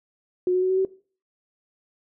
sine tone with pitch steps, 363 / 367.4 / 371.9 / 376.5 / 381 Hz, F#4 / F#4 / F#4 / F#4 / G4, -33 / -12 / +9 / +30 / -49 cents, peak -18 dBFS, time 0.47-0.85 s, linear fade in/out 2 ms, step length 76 ms, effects noise-tail reverb RT60 0.4 s tail -19 dB re dry

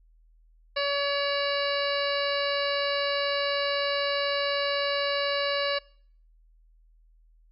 harmonic tone, 567 Hz, C#5, 39 cents sharp, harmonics 1 / 2 / 3 / 4 / 5 / 7 / 8 / 9, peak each -28 / -33 / -33 / -36 / -35 / -34 / -37 / -41 dBFS, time 0.76-5.79 s, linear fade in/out 10 ms, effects noise-tail reverb RT60 0.6 s tail -25 dB re dry + added 40 Hz sine -56 dBFS peak until 7.51 s

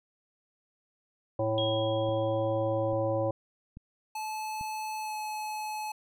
harmonic tone, 110.2 Hz, A2, 3 cents sharp, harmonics 1 / 3 / 5 / 7 / 9, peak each -33 / -34 / -28 / -37 / -40 dBFS, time 1.39-3.31 s, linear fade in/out 5 ms
sine tone with exponential decay, 3280 Hz, G#7, 22 cents flat, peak -30 dBFS, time 1.58-2.92 s, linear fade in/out 1 ms, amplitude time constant 290 ms
click train, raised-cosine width 5 ms, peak -32 dBFS, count 4, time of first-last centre 2.09-4.611 s, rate 1.19 Hz
square tone with pitch glide, 865 to 856.1 Hz, A5 to A5, -30 to -48 cents, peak -34 dBFS, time 4.15-5.92 s, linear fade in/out 5 ms, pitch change -18 cents, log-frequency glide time 5-5.15 s
effects none

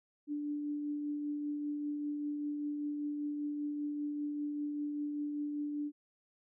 sine tone with tremolo, 293.7 Hz, D4, in tune, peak -33 dBFS, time 0.27-5.92 s, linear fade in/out 50 ms, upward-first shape triangle, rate 5.1 Hz, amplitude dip 30%, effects none

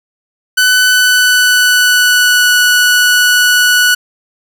sawtooth tone with pitch glide, 1500 to 1475.1 Hz, F#6 to F#6, +23 to -6 cents, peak -3 dBFS, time 0.57-3.95 s, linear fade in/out 10 ms, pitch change -29 cents, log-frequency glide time 0.86-2.52 s, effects none

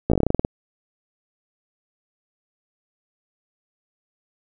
slowing click train, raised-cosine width 2 ms, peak -5 dBFS, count 12, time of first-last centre 0.1-0.449 s, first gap 16 ms, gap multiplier 1.13, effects none

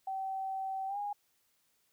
sine tone with pitch glide, 769 to 819.4 Hz, G5 to G#5, -33 to -24 cents, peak -34 dBFS, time 0.07-1.13 s, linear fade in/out 5 ms, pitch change +109 cents, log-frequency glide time 0.87-0.98 s, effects white hiss -74 dBFS RMS until 1.92 s

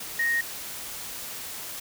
sine tone in noise, 1864.7 Hz, A#6, in tune, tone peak -22 dBFS, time 0.19-0.41 s, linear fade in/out 5 ms, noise white, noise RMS -37 dBFS, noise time 0-1.8 s, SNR +12 dB, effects none

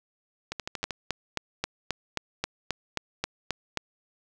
two click trains, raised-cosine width 0.2 ms, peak -15 / -10 dBFS, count 6 / 12, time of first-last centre 0.52-0.908 / 0.84-3.773 s, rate 12.9 / 3.75 Hz, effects none

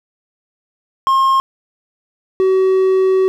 triangle tone pair in turn, 1070 / 378.3 Hz, C6 / F#4, +38 / +38 cents, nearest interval octave + tritone, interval 1800 cents, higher first, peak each -8 dBFS, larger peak neither, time 1.07-1.4 / 2.4-3.28 s, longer second, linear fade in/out 0 ms, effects none

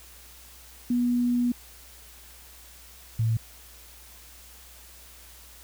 sine tone pair in turn, 243.1 / 113.02 Hz, B3 / A2, -27 / +47 cents, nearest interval octave + minor second, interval 1326 cents, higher first, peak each -21 dBFS, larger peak neither, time 0.9-1.52 / 3.19-3.37 s, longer first, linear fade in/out 5 ms, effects added 60 Hz sine -52 dBFS peak until 5.63 s + white hiss -50 dBFS RMS until 5.63 s

